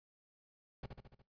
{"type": "noise with echo", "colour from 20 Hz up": "brown", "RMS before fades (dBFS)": -41, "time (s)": [0.83, 0.86], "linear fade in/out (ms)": 5, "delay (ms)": 72, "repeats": 5, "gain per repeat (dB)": -4, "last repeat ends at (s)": 1.22, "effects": ["noise-tail reverb RT60 0.2 s tail -20 dB re dry", "resampled to 11025 Hz"]}